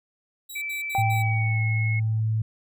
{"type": "tone bursts", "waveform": "10% pulse", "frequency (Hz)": 3867, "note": "B7", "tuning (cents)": -37, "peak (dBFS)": -29, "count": 4, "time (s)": [0.49, 1.226], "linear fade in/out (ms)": 10, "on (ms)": 130, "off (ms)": 72}
{"type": "tone with pitch glide", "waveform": "sine", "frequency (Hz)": [2321, 2178], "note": ["D7", "C#7"], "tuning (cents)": [-21, -31], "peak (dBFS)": -28, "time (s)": [0.55, 2], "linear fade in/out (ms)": 10, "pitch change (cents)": -110, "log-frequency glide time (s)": [1.12, 1.61]}
{"type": "tone with exponential decay", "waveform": "sine", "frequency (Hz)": 784, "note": "G5", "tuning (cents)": 0, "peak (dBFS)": -20, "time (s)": [0.95, 2.2], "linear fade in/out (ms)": 0, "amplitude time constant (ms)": 270}
{"type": "tone", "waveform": "sine", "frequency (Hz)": 110, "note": "A2", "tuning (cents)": 0, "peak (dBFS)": -21, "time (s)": [0.98, 2.42], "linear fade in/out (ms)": 5}
{"effects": []}